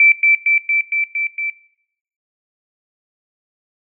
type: tone with echo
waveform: sine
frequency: 2330 Hz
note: D7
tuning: 14 cents flat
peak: -7 dBFS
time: 0-0.12 s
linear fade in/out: 2 ms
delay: 230 ms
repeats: 6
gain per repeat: -2 dB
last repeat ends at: 1.5 s
effects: noise-tail reverb RT60 0.7 s tail -19 dB re dry